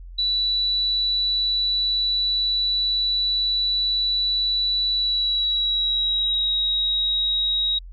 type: tone with pitch glide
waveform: sine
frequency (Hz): 3951 to 3805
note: B7 to A#7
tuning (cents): 0 to +35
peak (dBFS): -19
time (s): 0.18-7.79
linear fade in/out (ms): 10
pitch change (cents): -65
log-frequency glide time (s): 4.93-6.51
effects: added 43 Hz sine -36 dBFS peak until 7.92 s